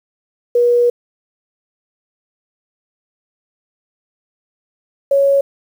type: tone pair in turn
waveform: sine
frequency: 481.6 / 555.3 Hz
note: B4 / C#5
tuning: -44 / +3 cents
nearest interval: major second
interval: 247 cents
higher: second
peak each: -9 dBFS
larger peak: neither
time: 0.55-0.9 / 5.11-5.41 s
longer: first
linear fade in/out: 5 ms
effects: 7-bit